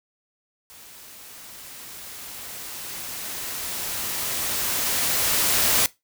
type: noise with level ramp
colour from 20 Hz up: white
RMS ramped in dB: -46 to -19 dBFS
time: 0.7-5.86 s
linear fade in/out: 0 ms
effects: noise-tail reverb RT60 0.2 s tail -20 dB re dry